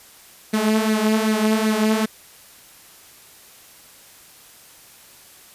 sawtooth tone with flanger, 217.2 Hz, A3, 22 cents flat, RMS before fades -19 dBFS, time 0.53-2.06 s, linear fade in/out 10 ms, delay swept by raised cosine 0.46 to 5.06 ms, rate 2.6 Hz, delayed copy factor +0.6, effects white hiss -47 dBFS RMS until 5.54 s + resampled to 32000 Hz

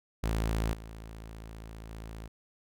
sawtooth tone with level steps, 55 Hz, A1, in tune, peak -24 / -39 / -37 dBFS, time 0.23-2.28 s, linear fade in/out 10 ms, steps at 0.73 / 1.9 s, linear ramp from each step 2 ms, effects none

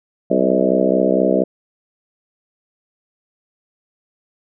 harmonic tone with a mistuned harmonic, 64.3 Hz, C2, 30 cents flat, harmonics 3 / 4 / 5 / 6 / 7 / 8 / 9 / 10, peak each -21 / -21 / -21 / -21 / -21 / -21 / -21 / -21 dBFS, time 0.3-1.44 s, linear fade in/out 10 ms, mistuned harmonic 9, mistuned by +29 cents, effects none

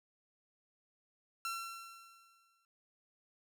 sawtooth tone with exponential decay, 1355 Hz, E6, 47 cents sharp, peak -32 dBFS, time 1.45-2.65 s, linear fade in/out 1 ms, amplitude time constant 260 ms, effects none

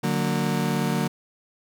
35% pulse chord, D augmented, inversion none, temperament just, 146.83 / 183.54 / 229.4 Hz, D3 / F#3 / A#3, 0 / -14 / -28 cents, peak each -25 dBFS, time 0.03-1.08 s, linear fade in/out 10 ms, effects none

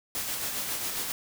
white noise with tremolo, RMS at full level -31 dBFS, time 0.15-1.12 s, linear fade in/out 0 ms, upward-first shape sine, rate 7.4 Hz, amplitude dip 35%, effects none

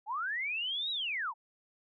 sine linear two-way sweep, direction up then down, 784 to 3913 to 814 Hz, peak -32 dBFS, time 0.06-1.34 s, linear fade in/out 50 ms, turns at 0.91 s, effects none

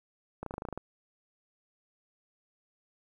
clicks, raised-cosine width 1 ms, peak -23 dBFS, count 10, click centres 0.43 / 0.463 / 0.509 / 0.54 / 0.581 / 0.621 / 0.652 / 0.687 / 0.727 / 0.776 s, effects 10-bit

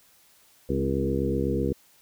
harmonic tone with a mistuned harmonic, 68 Hz, C#2, 33 cents flat, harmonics 1 / 2 / 3 / 4 / 5 / 6 / 7, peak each -31 / -31 / -31 / -31 / -31 / -31 / -31 dBFS, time 0.69-1.73 s, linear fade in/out 5 ms, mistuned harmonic 4, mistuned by -26 cents, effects white hiss -59 dBFS RMS until 2.01 s

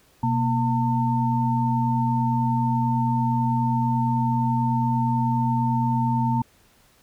sine tone cluster, 125.5 / 234.6 / 902 Hz, B2 / A#3 / A5, +28 / +11 / +43 cents, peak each -23 / -24 / -24 dBFS, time 0.23-6.42 s, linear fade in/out 5 ms, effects pink hiss -58 dBFS RMS until 7.02 s

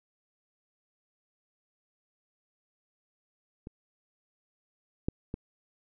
clicks, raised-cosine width 3 ms, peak -28 / -15 / -21 dBFS, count 3, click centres 3.671 / 5.085 / 5.341 s, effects none

